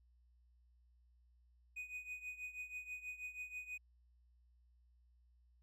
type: tone with tremolo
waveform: triangle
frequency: 2489 Hz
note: D#7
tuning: in tune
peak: -40 dBFS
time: 1.76-3.78 s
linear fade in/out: 10 ms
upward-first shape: triangle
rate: 6.2 Hz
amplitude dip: 85%
effects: added 60 Hz sine -67 dBFS peak until 5.62 s